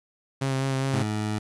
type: tone with vibrato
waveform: sawtooth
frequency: 134.1 Hz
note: C3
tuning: 43 cents sharp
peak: -20 dBFS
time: 0.41-1.03 s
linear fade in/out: 10 ms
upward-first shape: sine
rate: 4.9 Hz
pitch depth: 20 cents each way
type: tone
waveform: 20% pulse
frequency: 106.6 Hz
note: G#2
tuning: 46 cents sharp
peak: -21 dBFS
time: 0.93-1.39 s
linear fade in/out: 10 ms
effects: resampled to 24000 Hz + 9-bit